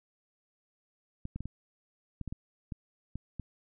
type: clicks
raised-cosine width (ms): 5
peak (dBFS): -25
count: 10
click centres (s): 1.254 / 1.36 / 1.406 / 1.456 / 2.213 / 2.277 / 2.325 / 2.722 / 3.156 / 3.397
effects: none